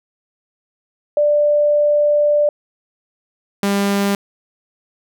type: tone pair in turn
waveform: sine / sawtooth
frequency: 590 / 199.87 Hz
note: D5 / G3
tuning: +8 / +34 cents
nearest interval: octave + perfect fifth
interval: 1874 cents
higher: first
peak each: -11 dBFS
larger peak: neither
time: 1.17-2.49 / 3.63-4.15 s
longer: first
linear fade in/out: 2 ms
effects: none